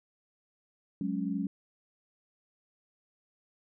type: chord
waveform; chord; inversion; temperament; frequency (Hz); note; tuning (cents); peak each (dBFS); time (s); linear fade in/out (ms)
sine; F# suspended second; none; equal; 185 / 207.7 / 277.2; F#3 / G#3 / C#4; 0 / 0 / 0; -34; 1.01-1.47; 2
effects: none